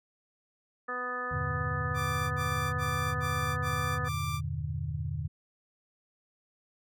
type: harmonic tone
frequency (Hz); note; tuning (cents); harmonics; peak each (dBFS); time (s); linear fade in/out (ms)
248.6; B3; +12; 1 / 2 / 3 / 4 / 5 / 6 / 7; -47 / -40 / -45 / -47 / -35 / -47 / -37; 0.88-4.09; 10
type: chord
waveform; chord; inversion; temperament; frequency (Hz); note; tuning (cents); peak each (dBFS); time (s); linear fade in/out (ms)
sine; E half-diminished seventh; none; just; 82.41 / 98.89 / 118.67 / 148.33; E2 / G2 / Bb2 / D3; 0 / +16 / +31 / +18; -36 / -39 / -38 / -35; 1.31-5.28; 10
type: tone bursts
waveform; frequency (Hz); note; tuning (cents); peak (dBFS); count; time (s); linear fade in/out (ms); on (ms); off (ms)
sawtooth; 1180; D6; +8; -31; 6; 1.94-4.41; 50; 370; 50
effects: none